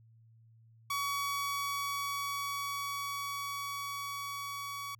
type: tone with level ramp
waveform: sawtooth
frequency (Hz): 1130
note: C#6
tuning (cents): +33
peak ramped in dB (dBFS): -28 to -35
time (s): 0.9-4.95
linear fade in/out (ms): 5
effects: added 113 Hz sine -58 dBFS peak until 4.99 s